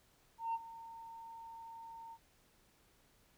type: tone with ADSR envelope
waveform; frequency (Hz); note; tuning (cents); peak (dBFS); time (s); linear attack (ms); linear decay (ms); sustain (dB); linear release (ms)
sine; 913; A#5; -36; -31; 0.38-2.18; 160; 39; -17; 52
effects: tanh soft clip ceiling -32 dBFS + pink hiss -70 dBFS RMS until 3.37 s